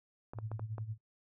clicks, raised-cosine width 1 ms, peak -30 dBFS, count 5, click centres 0.335 / 0.387 / 0.516 / 0.595 / 0.782 s
sine tone with tremolo, 109.3 Hz, A2, 11 cents flat, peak -35 dBFS, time 0.34-0.98 s, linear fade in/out 50 ms, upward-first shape sine, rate 11 Hz, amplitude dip 75%
effects noise-tail reverb RT60 0.1 s tail -24 dB re dry

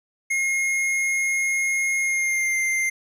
square tone with pitch glide, 2148 to 2095 Hz, C7 to C7, +45 to +2 cents, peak -21 dBFS, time 0.3-2.9 s, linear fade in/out 10 ms, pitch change -43 cents, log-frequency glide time 2-2.56 s, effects low-pass 12000 Hz 12 dB/octave + 10-bit

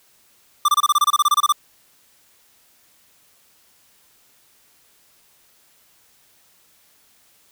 square tone bursts, 1183 Hz, D6, 12 cents sharp, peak -13 dBFS, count 15, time 0.65-1.524 s, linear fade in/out 5 ms, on 34 ms, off 26 ms, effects white hiss -57 dBFS RMS until 7.51 s

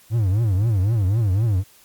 triangle tone with vibrato, 103.8 Hz, G#2, in tune, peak -14 dBFS, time 0.1-1.64 s, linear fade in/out 50 ms, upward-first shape triangle, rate 3.9 Hz, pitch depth 270 cents each way, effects white hiss -52 dBFS RMS until 1.84 s + Opus 48 kbps

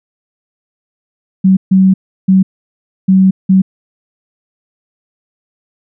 sine tone bursts at uneven times, 189.6 Hz, F#3, 43 cents sharp, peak -4 dBFS, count 5, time 1.44-1.57 / 1.71-1.94 / 2.28-2.43 / 3.08-3.31 / 3.49-3.62 s, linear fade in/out 10 ms, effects none

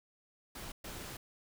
pink noise bursts at uneven times, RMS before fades -45 dBFS, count 2, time 0.55-0.72 / 0.84-1.17 s, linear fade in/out 5 ms, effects none

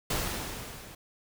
pink noise with level ramp, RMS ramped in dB -29 to -48 dBFS, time 0.1-0.95 s, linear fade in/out 5 ms, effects none

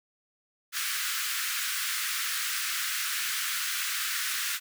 pink high-pass noise, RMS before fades -31 dBFS, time 0.72-4.6 s, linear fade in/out 50 ms, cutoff 1300 Hz, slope 48 dB/octave, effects none

